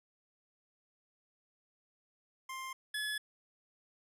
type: tone pair in turn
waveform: 25% pulse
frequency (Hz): 1053 / 1707.5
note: C6 / G#6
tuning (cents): +11 / +48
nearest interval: minor sixth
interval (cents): 837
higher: second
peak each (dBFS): -37 / -31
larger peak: second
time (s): 2.49-2.73 / 2.94-3.18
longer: neither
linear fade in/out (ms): 5
effects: resampled to 32000 Hz